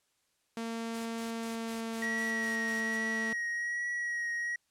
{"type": "tone with pitch glide", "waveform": "sawtooth", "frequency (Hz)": [228.6, 223.8], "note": ["A#3", "A3"], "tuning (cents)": [-34, 30], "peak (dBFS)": -31, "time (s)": [0.57, 3.33], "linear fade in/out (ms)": 2, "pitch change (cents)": -36, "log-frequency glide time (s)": [1.28, 2.83]}
{"type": "noise with tremolo", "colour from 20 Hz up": "white", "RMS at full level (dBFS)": -47, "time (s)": [0.93, 2.98], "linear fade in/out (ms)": 20, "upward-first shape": "square", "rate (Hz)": 4, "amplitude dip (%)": 75}
{"type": "tone with vibrato", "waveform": "triangle", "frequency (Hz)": 1905, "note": "A#6", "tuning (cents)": 37, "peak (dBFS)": -30, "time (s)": [2.02, 4.56], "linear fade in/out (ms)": 5, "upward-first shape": "triangle", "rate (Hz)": 1.2, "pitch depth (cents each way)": 24}
{"effects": ["white hiss -75 dBFS RMS until 4.7 s", "low-pass 10000 Hz 12 dB/octave"]}